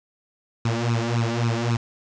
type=tone with flanger; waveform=sawtooth; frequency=116.8 Hz; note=A#2; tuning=4 cents sharp; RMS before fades=-23 dBFS; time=0.65-1.77 s; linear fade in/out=5 ms; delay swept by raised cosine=0.75 to 3.55 ms; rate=3.7 Hz; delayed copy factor=+0.95; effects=resampled to 16000 Hz + 7-bit